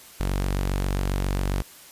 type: tone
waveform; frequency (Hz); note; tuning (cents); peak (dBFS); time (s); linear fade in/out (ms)
sawtooth; 47.39; F#1; +42; -19; 0.2-1.62; 0
effects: white hiss -47 dBFS RMS until 1.91 s + resampled to 32000 Hz